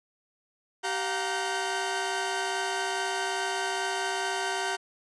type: tone cluster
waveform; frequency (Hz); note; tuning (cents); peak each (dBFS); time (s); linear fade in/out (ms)
sawtooth; 386.2 / 710 / 932 / 1540; G4 / F5 / A#5 / G6; -26 / +28 / -1 / -31; -30; 0.83-4.77; 20
effects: resampled to 22050 Hz